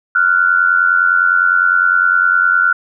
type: tone pair together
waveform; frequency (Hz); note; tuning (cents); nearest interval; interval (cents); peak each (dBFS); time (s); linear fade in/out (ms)
sine; 1390.2 / 1480; F6 / F#6; -8 / 0; minor second; 108; -12; 0.15-2.73; 5
effects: none